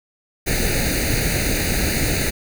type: noise with comb filter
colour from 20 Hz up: pink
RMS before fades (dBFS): -20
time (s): 0.46-2.31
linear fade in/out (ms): 20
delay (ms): 0.46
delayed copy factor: +0.9
effects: none